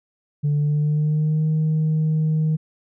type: tone with pitch glide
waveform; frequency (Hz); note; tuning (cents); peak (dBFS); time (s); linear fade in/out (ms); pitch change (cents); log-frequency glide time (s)
sine; 146.6 to 156.22; D3 to D#3; -3 to +7; -15; 0.43-2.57; 20; +110; 0.54-1.47
effects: tanh soft clip ceiling -15 dBFS